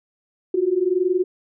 sine tone pair together, 351.8 / 372.7 Hz, F4 / F#4, +13 / +13 cents, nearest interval minor second, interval 100 cents, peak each -21 / -19 dBFS, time 0.54-1.24 s, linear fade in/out 5 ms, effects none

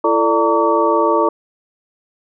sine tone cluster, 336.8 / 443.6 / 589 / 916 / 1141 Hz, E4 / A4 / D5 / A#5 / C#6, +37 / +14 / +5 / -31 / +50 cents, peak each -18 dBFS, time 0.04-1.29 s, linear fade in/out 5 ms, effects none

